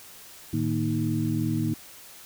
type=tone cluster; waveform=sine; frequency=110 / 152.8 / 232.3 / 312.9 Hz; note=A2 / D#3 / A#3 / D#4; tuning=0 / -31 / -6 / +10 cents; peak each=-29 dBFS; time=0.53-1.74 s; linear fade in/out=5 ms; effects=white hiss -47 dBFS RMS until 2.25 s